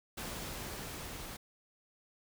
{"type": "noise with level ramp", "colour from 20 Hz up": "pink", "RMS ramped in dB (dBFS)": [-41, -45], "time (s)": [0.17, 1.37], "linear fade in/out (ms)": 10, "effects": []}